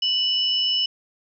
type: tone pair together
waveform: sine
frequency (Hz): 2960 / 5274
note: F#7 / E8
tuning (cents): 0 / 0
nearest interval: minor seventh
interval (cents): 1000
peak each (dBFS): -20 / -25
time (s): 0.02-0.86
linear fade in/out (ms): 5
effects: none